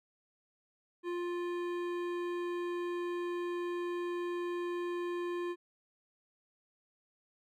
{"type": "tone with hard clipping", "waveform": "sine", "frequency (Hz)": 350.2, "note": "F4", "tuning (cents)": 5, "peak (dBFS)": -36, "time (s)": [1.03, 5.56], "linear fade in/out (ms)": 50, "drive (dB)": 14, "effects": []}